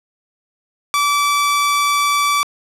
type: tone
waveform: sawtooth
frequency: 1156 Hz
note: D6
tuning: 28 cents flat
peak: -10 dBFS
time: 0.94-2.43 s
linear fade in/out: 0 ms
effects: low-pass 12000 Hz 12 dB/octave + 7-bit